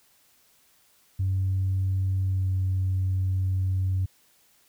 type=tone with pitch glide; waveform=sine; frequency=95 to 93.91 Hz; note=F#2 to F#2; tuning=+46 to +26 cents; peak=-21 dBFS; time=1.19-4.06 s; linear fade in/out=10 ms; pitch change=-20 cents; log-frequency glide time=2.24-2.5 s; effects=tanh soft clip ceiling -19 dBFS + white hiss -62 dBFS RMS until 4.68 s